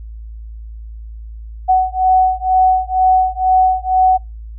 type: beating tone pair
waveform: sine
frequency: 746 / 748.1 Hz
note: F#5 / F#5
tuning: +14 / +19 cents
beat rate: 2.1 Hz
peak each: -13 dBFS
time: 1.68-4.18 s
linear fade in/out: 20 ms
effects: noise-tail reverb RT60 0.2 s tail -25 dB re dry + added 55 Hz sine -28 dBFS peak until 4.58 s